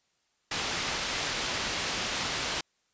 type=low-pass noise; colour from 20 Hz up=white; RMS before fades=-32 dBFS; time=0.51-2.61 s; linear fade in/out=5 ms; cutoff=4900 Hz; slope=12 dB/octave; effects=white hiss -73 dBFS RMS until 2.93 s + resampled to 16000 Hz